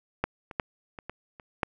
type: clicks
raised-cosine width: 0.5 ms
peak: -10 / -25 / -11 / -25 / -21 / -30 / -10 dBFS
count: 7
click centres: 0.24 / 0.512 / 0.598 / 0.988 / 1.096 / 1.398 / 1.632 s
effects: none